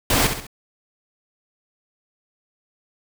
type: noise with echo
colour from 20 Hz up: pink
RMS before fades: -18 dBFS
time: 0.1-0.27 s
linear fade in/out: 2 ms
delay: 66 ms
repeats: 3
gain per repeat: -7 dB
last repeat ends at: 0.468 s
effects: none